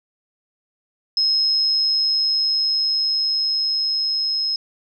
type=tone with level ramp; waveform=sine; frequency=5150 Hz; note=E8; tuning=41 cents flat; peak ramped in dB=-15 to -19 dBFS; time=1.17-4.56 s; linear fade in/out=2 ms; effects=none